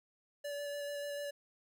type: tone with vibrato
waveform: square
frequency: 576 Hz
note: D5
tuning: 34 cents flat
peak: -39 dBFS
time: 0.44-1.31 s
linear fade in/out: 10 ms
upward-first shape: square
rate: 6.8 Hz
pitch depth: 10 cents each way
effects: none